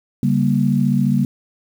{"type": "chord", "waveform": "sine", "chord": "G diminished", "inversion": "second", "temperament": "just", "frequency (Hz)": [141.12, 196, 235.2], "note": ["Db3", "G3", "Bb3"], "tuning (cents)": [31, 0, 16], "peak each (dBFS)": -18, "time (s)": [0.23, 1.25], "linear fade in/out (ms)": 2, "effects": ["7-bit"]}